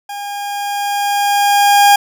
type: tone with level ramp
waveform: 40% pulse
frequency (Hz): 812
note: G#5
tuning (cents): -39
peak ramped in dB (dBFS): -23 to -4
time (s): 0.09-1.96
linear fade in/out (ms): 5
effects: none